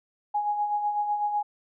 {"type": "tone with tremolo", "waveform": "sine", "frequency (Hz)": 830.6, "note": "G#5", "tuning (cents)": 0, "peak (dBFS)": -22, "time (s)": [0.34, 1.43], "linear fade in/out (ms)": 10, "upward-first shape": "sine", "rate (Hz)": 8, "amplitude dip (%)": 50, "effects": []}